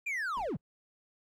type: linear sweep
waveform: triangle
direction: down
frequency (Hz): 2456 to 97.5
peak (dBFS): -30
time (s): 0.06-0.57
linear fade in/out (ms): 10
type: noise with exponential decay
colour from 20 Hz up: brown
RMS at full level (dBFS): -43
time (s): 0.37-0.61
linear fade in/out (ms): 1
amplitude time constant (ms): 52
effects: none